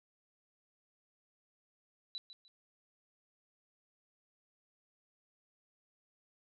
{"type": "tone with echo", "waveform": "sine", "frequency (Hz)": 3951, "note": "B7", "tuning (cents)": 0, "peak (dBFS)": -39, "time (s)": [2.15, 2.18], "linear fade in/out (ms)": 0, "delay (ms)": 150, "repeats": 2, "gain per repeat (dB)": -11, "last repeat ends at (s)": 2.48, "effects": []}